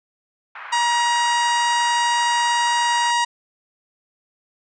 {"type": "band-pass noise", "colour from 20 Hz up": "pink", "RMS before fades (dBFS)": -36, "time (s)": [0.55, 3.11], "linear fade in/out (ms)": 5, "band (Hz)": [1000, 2100], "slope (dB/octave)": 24}
{"type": "harmonic tone", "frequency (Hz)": 951, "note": "A#5", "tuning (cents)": 34, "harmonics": [1, 2, 3, 4, 5, 6, 7, 8, 9], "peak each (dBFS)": [-18, -24, -28, -30, -32, -34, -35, -36, -37], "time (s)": [0.72, 3.25], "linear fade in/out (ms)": 10}
{"effects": []}